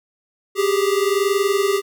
square tone pair together, 390.3 / 411.2 Hz, G4 / G#4, -8 / -17 cents, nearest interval minor second, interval 91 cents, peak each -19 / -21 dBFS, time 0.55-1.82 s, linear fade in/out 50 ms, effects none

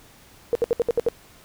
sine tone bursts, 472.1 Hz, A#4, 22 cents sharp, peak -16 dBFS, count 7, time 0.53-1.086 s, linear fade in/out 0 ms, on 22 ms, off 67 ms, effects pink hiss -51 dBFS RMS until 1.44 s

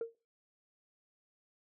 sine tone with exponential decay, 459.4 Hz, A#4, 25 cents flat, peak -29 dBFS, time 0.01-0.15 s, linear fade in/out 2 ms, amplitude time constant 29 ms, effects noise-tail reverb RT60 0.4 s tail -26 dB re dry + tanh soft clip ceiling -31 dBFS

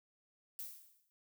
violet noise with exponential decay, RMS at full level -42 dBFS, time 0.59-1.1 s, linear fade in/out 0 ms, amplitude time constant 110 ms, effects noise-tail reverb RT60 0.1 s tail -25 dB re dry

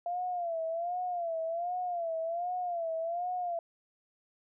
sine tone with vibrato, 687 Hz, F5, 29 cents flat, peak -31 dBFS, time 0.06-3.59 s, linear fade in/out 2 ms, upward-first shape sine, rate 1.3 Hz, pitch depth 100 cents each way, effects none

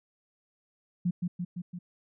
sine tone with echo, 176.9 Hz, F3, 23 cents sharp, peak -24 dBFS, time 1.05-1.11 s, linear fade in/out 10 ms, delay 170 ms, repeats 4, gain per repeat -3 dB, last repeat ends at 1.79 s, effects none

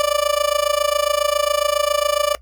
30% pulse tone with amplitude modulation, 587.3 Hz, D5, in tune, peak -10 dBFS, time 0-2.35 s, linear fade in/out 0 ms, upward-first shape sine, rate 27.3 Hz, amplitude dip 90%, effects noise-tail reverb RT60 0.1 s tail -19 dB re dry + added 60 Hz sine -43 dBFS peak until 2.41 s

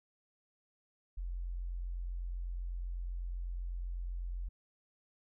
sine tone, 44 Hz, F1, 14 cents sharp, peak -36 dBFS, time 1.17-4.49 s, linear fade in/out 10 ms, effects none

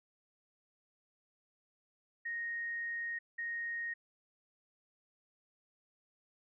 sine tone bursts at uneven times, 1864.7 Hz, A#6, in tune, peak -36 dBFS, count 2, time 2.25-3.19 / 3.38-3.94 s, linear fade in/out 10 ms, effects none

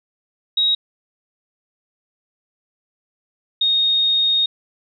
sine tone pair in turn, 3800 / 3715 Hz, A#7 / A#7, +33 / -7 cents, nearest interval unison, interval 40 cents, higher first, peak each -14 dBFS, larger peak neither, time 0.57-0.75 / 3.61-4.46 s, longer second, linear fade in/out 5 ms, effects none

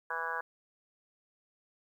harmonic tone, 164.5 Hz, E3, 3 cents flat, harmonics 3 / 4 / 5 / 6 / 7 / 8 / 9 / 10, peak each -44 / -47 / -44 / -39 / -41 / -48 / -39 / -39 dBFS, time 0.1-0.41 s, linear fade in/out 5 ms, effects 11-bit

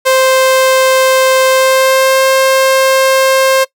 sawtooth tone with pitch glide, 523.3 to 530.3 Hz, C5 to C5, 0 to +23 cents, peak -3 dBFS, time 0.05-3.65 s, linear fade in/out 20 ms, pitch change +23 cents, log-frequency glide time 1.49-2.24 s, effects noise-tail reverb RT60 0.1 s tail -21 dB re dry

